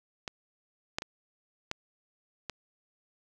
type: clicks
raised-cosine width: 0.2 ms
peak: -18 / -13 / -20 / -15 / -18 dBFS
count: 5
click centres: 0.278 / 0.985 / 1.021 / 1.714 / 2.497 s
effects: none